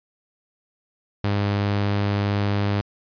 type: tone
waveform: sawtooth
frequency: 101.5 Hz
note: G#2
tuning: 39 cents flat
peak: -16 dBFS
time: 1.24-2.81 s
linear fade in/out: 0 ms
effects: resampled to 11025 Hz